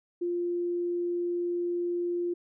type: tone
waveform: sine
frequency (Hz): 349.2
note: F4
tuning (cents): 0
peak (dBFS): -27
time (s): 0.21-2.34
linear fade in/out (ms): 10
effects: none